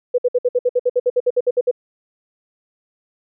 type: tone bursts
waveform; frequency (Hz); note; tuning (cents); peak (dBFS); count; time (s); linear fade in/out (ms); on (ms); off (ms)
sine; 493.9; B4; 0; -12; 16; 0.14-1.713; 10; 43; 59
effects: none